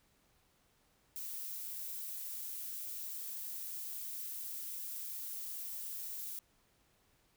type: noise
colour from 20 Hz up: violet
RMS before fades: -43 dBFS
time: 1.16-6.39 s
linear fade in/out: 0 ms
effects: pink hiss -72 dBFS RMS until 7.36 s